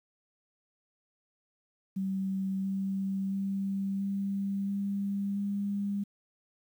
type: tone with pitch steps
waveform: sine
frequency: 192.1 / 193.88 / 195.68 / 197.5 / 199.33 / 201.2 Hz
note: G3 / G3 / G3 / G3 / G3 / G3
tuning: -35 / -19 / -3 / +13 / +29 / +45 cents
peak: -29 dBFS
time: 1.96-6.04 s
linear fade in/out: 10 ms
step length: 680 ms
effects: 10-bit